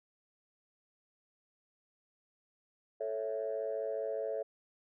sine chord, A major, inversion none, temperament equal, 440 / 554.4 / 659.3 Hz, A4 / C#5 / E5, 0 / 0 / 0 cents, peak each -37 / -37 / -38 dBFS, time 3-4.43 s, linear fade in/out 10 ms, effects tanh soft clip ceiling -26 dBFS

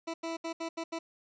20% pulse tone bursts at uneven times, 329.6 Hz, E4, in tune, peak -29 dBFS, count 6, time 0.07-0.14 / 0.23-0.37 / 0.44-0.53 / 0.6-0.69 / 0.77-0.84 / 0.92-0.99 s, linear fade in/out 10 ms, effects resampled to 16000 Hz + 11-bit

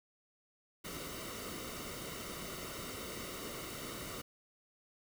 pink noise with comb filter, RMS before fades -44 dBFS, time 0.84-4.22 s, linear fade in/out 10 ms, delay 1.2 ms, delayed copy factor -0.65, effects none

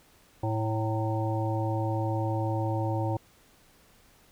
harmonic tone with a mistuned harmonic, 110 Hz, A2, in tune, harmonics 1 / 3 / 5 / 7 / 8, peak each -28 / -33 / -35 / -36 / -37 dBFS, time 0.43-3.17 s, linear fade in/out 5 ms, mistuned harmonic 8, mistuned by +69 cents, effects pink hiss -60 dBFS RMS until 4.31 s

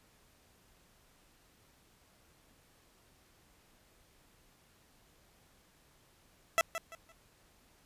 15% pulse tone with echo, 662 Hz, E5, 7 cents sharp, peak -18 dBFS, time 6.58-6.61 s, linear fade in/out 0 ms, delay 170 ms, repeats 3, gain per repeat -11 dB, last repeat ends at 7.12 s, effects pink hiss -66 dBFS RMS until 7.85 s + resampled to 32000 Hz

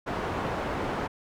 white low-pass noise, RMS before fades -31 dBFS, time 0.06-1.08 s, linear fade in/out 20 ms, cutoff 940 Hz, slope 12 dB/octave, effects none

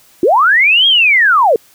sine linear two-way sweep, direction up then down, 306.9 to 3300 to 410.1 Hz, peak -6 dBFS, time 0.23-1.56 s, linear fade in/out 2 ms, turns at 0.87 s, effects white hiss -47 dBFS RMS until 1.74 s

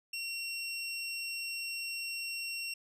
25% pulse tone, 2735 Hz, F7, 37 cents flat, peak -32 dBFS, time 0.13-2.74 s, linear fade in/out 5 ms, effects resampled to 32000 Hz

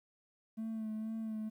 triangle tone with vibrato, 220 Hz, A3, in tune, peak -34 dBFS, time 0.57-1.5 s, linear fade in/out 20 ms, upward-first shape sine, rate 2.1 Hz, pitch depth 28 cents each way, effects tanh soft clip ceiling -31 dBFS + 12-bit

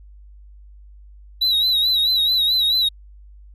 triangle tone with vibrato, 3900 Hz, B7, 23 cents flat, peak -14 dBFS, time 1.41-2.89 s, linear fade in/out 10 ms, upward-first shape sine, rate 4.6 Hz, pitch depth 71 cents each way, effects added 50 Hz sine -41 dBFS peak until 3.54 s

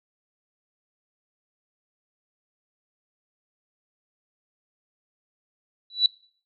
sine tone with exponential growth, 3948 Hz, B7, 1 cent flat, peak -11 dBFS, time 5.9-6.06 s, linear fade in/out 2 ms, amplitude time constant 34 ms, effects noise-tail reverb RT60 0.5 s tail -23 dB re dry

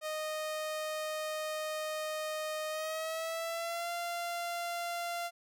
sawtooth tone with pitch glide, 619 to 690.8 Hz, D#5 to F5, -9 to -19 cents, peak -31 dBFS, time 0.01-5.31 s, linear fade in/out 50 ms, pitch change +190 cents, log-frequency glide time 2.69-3.91 s, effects none

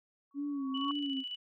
sine tone with exponential growth, 1120 Hz, C#6, 18 cents sharp, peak -31 dBFS, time 0.31-0.91 s, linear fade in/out 1 ms, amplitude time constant 130 ms
sine tone with vibrato, 277.2 Hz, C#4, in tune, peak -33 dBFS, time 0.34-1.24 s, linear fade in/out 50 ms, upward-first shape sine, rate 2 Hz, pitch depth 80 cents each way
sine tone with tremolo, 2960 Hz, F#7, in tune, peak -36 dBFS, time 0.74-1.36 s, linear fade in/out 10 ms, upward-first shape square, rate 14 Hz, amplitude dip 45%
effects none

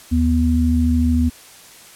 sine tone pair together, 77.04 / 244.6 Hz, D#2 / B3, -17 / -16 cents, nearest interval octave + minor sixth, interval 2001 cents, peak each -16 dBFS, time 0.11-1.3 s, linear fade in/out 20 ms, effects white hiss -43 dBFS RMS until 1.95 s + low-pass 12000 Hz 12 dB/octave

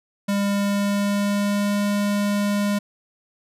square tone with pitch glide, 201 to 204 Hz, G3 to G#3, +44 to -31 cents, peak -20 dBFS, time 0.28-2.79 s, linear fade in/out 10 ms, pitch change +25 cents, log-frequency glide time 0.46-1.83 s, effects resampled to 32000 Hz

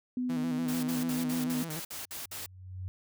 sine tone, 250 Hz, B3, 21 cents sharp, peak -29 dBFS, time 0.17-1.63 s, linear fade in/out 2 ms
sawtooth tone with vibrato, 160 Hz, D#3, 49 cents sharp, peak -33 dBFS, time 0.29-1.8 s, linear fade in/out 10 ms, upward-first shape square, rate 6.8 Hz, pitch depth 69 cents each way
white noise bursts, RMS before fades -40 dBFS, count 9, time 0.68-2.462 s, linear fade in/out 5 ms, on 150 ms, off 54 ms
sine tone with exponential growth, 92.5 Hz, F#2, in tune, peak -33 dBFS, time 2-2.88 s, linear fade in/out 0 ms, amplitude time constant 190 ms
effects none

